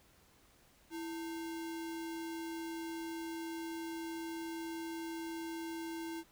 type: tone with sample-and-hold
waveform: sine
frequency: 329.6 Hz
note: E4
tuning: in tune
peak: -39 dBFS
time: 0.9-6.24 s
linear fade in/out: 50 ms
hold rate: 1225 Hz
effects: pink hiss -66 dBFS RMS until 6.31 s